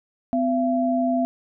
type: tone pair together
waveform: sine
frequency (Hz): 254.1 / 678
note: B3 / E5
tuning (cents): +49 / +49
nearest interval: octave + perfect fourth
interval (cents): 1700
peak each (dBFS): -21 / -22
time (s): 0.33-1.25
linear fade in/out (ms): 0
effects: none